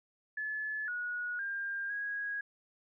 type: tone with pitch steps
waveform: sine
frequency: 1722 / 1456 / 1601 / 1651 Hz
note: A6 / F#6 / G6 / G#6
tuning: -38 / -28 / +36 / -11 cents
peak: -34 dBFS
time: 0.37-2.41 s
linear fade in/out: 5 ms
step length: 510 ms
effects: none